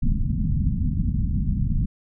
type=low-pass noise; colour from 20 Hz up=pink; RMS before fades=-22 dBFS; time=0.02-1.86 s; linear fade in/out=10 ms; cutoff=230 Hz; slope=48 dB/octave; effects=none